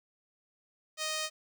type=tone; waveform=5% pulse; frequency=622.3 Hz; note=D#5; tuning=in tune; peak=-21 dBFS; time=0.97-1.3 s; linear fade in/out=50 ms; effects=none